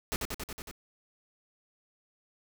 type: noise with echo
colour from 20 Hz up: pink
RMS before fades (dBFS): -32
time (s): 0.12-0.16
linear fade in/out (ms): 0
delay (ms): 92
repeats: 6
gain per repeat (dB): -2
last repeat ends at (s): 0.712
effects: none